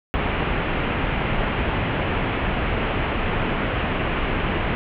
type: low-pass noise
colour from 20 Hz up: pink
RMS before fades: -23 dBFS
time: 0.14-4.75 s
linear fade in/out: 0 ms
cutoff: 3000 Hz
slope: 48 dB/octave
effects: none